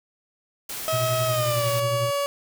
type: noise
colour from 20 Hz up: white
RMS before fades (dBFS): -33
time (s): 0.69-1.8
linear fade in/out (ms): 5
type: tone with pitch glide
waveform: 30% pulse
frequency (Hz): 640 to 566.9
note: D#5 to C#5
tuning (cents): +49 to +39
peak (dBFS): -20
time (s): 0.88-2.26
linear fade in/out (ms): 0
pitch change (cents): -210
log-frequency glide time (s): 1.26-1.69
type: tone with tremolo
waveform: triangle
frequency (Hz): 120.6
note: B2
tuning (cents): -41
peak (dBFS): -21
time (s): 0.92-2.11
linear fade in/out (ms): 20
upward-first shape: triangle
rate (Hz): 11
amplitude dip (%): 70
effects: none